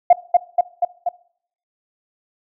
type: tone with echo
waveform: sine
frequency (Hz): 705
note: F5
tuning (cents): +16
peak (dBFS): -4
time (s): 0.1-0.13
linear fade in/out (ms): 5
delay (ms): 240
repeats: 4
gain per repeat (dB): -3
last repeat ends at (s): 1.09
effects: noise-tail reverb RT60 0.6 s tail -21 dB re dry + tanh soft clip ceiling -1 dBFS